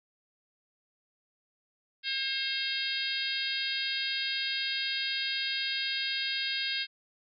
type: harmonic tone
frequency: 536 Hz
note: C5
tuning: 42 cents sharp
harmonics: 3 / 4 / 5 / 6 / 7 / 8 / 9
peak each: -38 / -39 / -38 / -36 / -36 / -39 / -37 dBFS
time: 2.03-6.87 s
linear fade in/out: 50 ms
effects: none